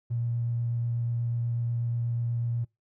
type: tone with vibrato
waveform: triangle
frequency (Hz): 118.2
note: A#2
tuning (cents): +24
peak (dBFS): -22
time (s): 0.1-2.65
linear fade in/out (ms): 20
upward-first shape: sine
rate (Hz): 8.2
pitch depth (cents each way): 9
effects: noise-tail reverb RT60 0.2 s tail -26 dB re dry + tanh soft clip ceiling -24 dBFS